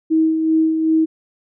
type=tone with tremolo; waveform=sine; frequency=319.1 Hz; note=D#4; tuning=44 cents sharp; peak=-11 dBFS; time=0.1-1.06 s; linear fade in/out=20 ms; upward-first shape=sine; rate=2.6 Hz; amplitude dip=45%; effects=none